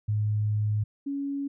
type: tone pair in turn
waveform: sine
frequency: 105.8 / 279.8 Hz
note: G#2 / C#4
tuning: +33 / +16 cents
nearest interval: octave + perfect fourth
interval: 1683 cents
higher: second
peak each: -23 / -28 dBFS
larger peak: first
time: 0.08-0.84 / 1.06-1.48 s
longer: first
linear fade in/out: 10 ms
effects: none